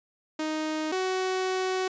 sawtooth tone pair in turn, 311.1 / 373.8 Hz, D#4 / F#4, 0 / +18 cents, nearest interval minor third, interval 318 cents, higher second, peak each -24 / -22 dBFS, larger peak second, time 0.39-0.92 / 0.92-1.88 s, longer second, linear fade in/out 5 ms, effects resampled to 16000 Hz

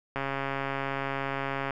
click train, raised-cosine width 0.5 ms, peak -16 dBFS, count 213, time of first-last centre 0.16-1.707 s, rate 137 Hz, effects none

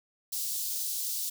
white high-pass noise, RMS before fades -33 dBFS, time 0.32-1.3 s, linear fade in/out 10 ms, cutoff 4100 Hz, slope 24 dB/octave, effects none

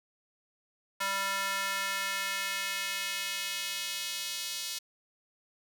square tone with high-pass filter sweep, 196 Hz, G3, in tune, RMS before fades -34 dBFS, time 1-4.79 s, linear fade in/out 10 ms, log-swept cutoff 1200 to 4000 Hz, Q 1.3, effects 9-bit

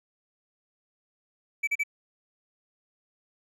triangle tone bursts, 2305 Hz, D7, 33 cents flat, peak -22 dBFS, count 3, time 1.63-1.836 s, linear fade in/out 10 ms, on 44 ms, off 37 ms, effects none

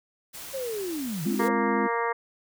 white noise, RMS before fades -40 dBFS, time 0.33-1.49 s, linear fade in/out 20 ms
sine linear two-way sweep, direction down then up, 554.4 to 146.83 to 554.4 Hz, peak -29 dBFS, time 0.53-1.51 s, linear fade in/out 20 ms, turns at 1.24 s
sine chord, F minor, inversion first, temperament equal with one note detuned, 207.7 / 261.6 / 345 Hz, Ab3 / C4 / F4, 0 / 0 / -21 cents, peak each -28 / -30 / -30 dBFS, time 1.25-1.88 s, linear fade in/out 20 ms
harmonic tone, 233.1 Hz, A#3, in tune, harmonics 2 / 3 / 4 / 5 / 6 / 7 / 8 / 9, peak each -29 / -36 / -29 / -31 / -40 / -37 / -35 / -38 dBFS, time 1.39-2.13 s, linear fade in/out 10 ms
effects none

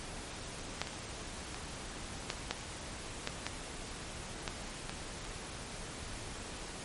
clicks, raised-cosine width 0.2 ms, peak -28 / -14 / -22 / -29 / -22 / -15 / -14 / -15 / -16 / -17 / -21 / -28 dBFS, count 12, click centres 0.596 / 0.816 / 0.872 / 0.933 / 1.545 / 2.302 / 2.51 / 3.274 / 3.466 / 4.478 / 4.895 / 5.251 s, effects pink hiss -44 dBFS RMS until 6.84 s + MP3 48 kbps

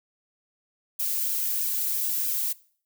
violet noise with flanger, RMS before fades -27 dBFS, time 0.99-2.53 s, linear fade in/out 10 ms, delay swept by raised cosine 1.2 to 2.8 ms, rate 3.1 Hz, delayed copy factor +0.55, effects noise-tail reverb RT60 0.5 s tail -21 dB re dry

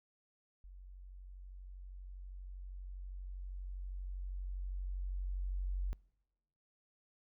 sine tone with level ramp, 46.25 Hz, F#1, in tune, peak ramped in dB -50 to -33 dBFS, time 0.64-5.93 s, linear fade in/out 0 ms, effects noise-tail reverb RT60 0.9 s tail -26 dB re dry

